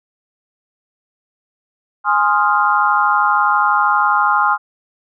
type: chord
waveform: sine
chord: F minor seventh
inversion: first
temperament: equal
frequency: 830.6 / 1046.5 / 1244.5 / 1396.9 Hz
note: Ab5 / C6 / Eb6 / F6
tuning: 0 / 0 / 0 / 0 cents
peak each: -17 dBFS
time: 2.04-4.58 s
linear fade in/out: 50 ms
effects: none